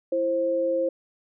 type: tone pair together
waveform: sine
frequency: 333.5 / 529 Hz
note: E4 / C5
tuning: +20 / +19 cents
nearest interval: minor sixth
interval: 799 cents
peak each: -29 / -22 dBFS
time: 0.12-0.89 s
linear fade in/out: 5 ms
effects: none